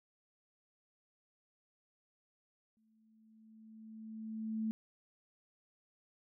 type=tone with exponential growth; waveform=sine; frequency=220 Hz; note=A3; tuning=in tune; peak=-32 dBFS; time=2.77-4.71 s; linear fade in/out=0 ms; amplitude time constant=420 ms; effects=none